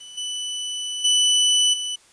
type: tone with level steps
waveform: sawtooth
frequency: 2984 Hz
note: F#7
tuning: 14 cents sharp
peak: -35 / -23 / -12 / -22 dBFS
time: 0-1.96 s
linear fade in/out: 10 ms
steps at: 0.17 / 1.04 / 1.73 s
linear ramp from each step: 10 ms
effects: white hiss -54 dBFS RMS until 2.12 s + resampled to 22050 Hz